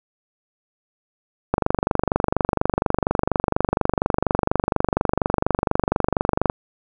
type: click train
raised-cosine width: 1 ms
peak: -3 dBFS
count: 121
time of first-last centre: 1.54-6.499 s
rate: 24.2 Hz
effects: none